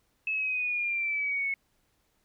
sine exponential sweep, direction down, 2606 to 2191 Hz, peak -27 dBFS, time 0.27-1.54 s, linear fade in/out 2 ms, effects pink hiss -72 dBFS RMS until 2.24 s

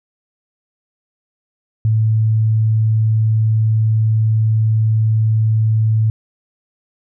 sine tone, 110 Hz, A2, in tune, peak -11 dBFS, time 1.85-6.1 s, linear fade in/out 0 ms, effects none

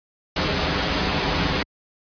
pink noise with comb filter, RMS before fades -21 dBFS, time 0.36-1.63 s, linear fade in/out 5 ms, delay 8.7 ms, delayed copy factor -0.6, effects high-pass 60 Hz 12 dB/octave + resampled to 11025 Hz

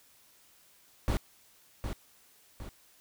brown noise with echo, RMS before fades -28 dBFS, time 1.08-1.17 s, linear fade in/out 0 ms, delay 760 ms, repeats 2, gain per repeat -7 dB, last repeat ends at 2.69 s, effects white hiss -62 dBFS RMS until 3 s

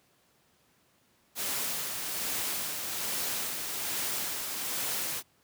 white noise with tremolo, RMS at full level -32 dBFS, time 1.35-5.23 s, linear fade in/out 50 ms, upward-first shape sine, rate 1.2 Hz, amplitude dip 35%, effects pink hiss -67 dBFS RMS until 5.43 s + high-pass 100 Hz 12 dB/octave

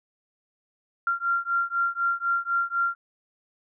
sine beating tone pair, 1380 / 1384 Hz, F6 / F6, -21 / -16 cents, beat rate 4 Hz, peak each -26 dBFS, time 1.07-2.95 s, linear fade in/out 2 ms, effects none

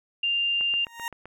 sine tone, 2794 Hz, F7, in tune, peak -22 dBFS, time 0.23-0.85 s, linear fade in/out 5 ms
click train, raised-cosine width 0.5 ms, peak -26 dBFS, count 6, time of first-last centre 0.61-1.256 s, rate 7.74 Hz
20% pulse tone with exponential growth, 932.3 Hz, A#5, in tune, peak -22 dBFS, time 0.76-1.08 s, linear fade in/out 1 ms, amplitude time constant 68 ms
effects none

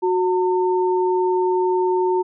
sine tone pair together, 366.9 / 905.5 Hz, F#4 / A5, -15 / +49 cents, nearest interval octave + major third, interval 1564 cents, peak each -17 / -22 dBFS, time 0.02-2.23 s, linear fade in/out 20 ms, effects none

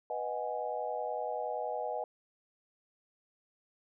sine chord, G# minor seventh, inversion first, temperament equal, 493.9 / 622.3 / 740 / 830.6 Hz, B4 / D#5 / F#5 / G#5, 0 / 0 / 0 / 0 cents, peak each -39 / -38 / -39 / -39 dBFS, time 0.1-2.04 s, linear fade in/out 2 ms, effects none

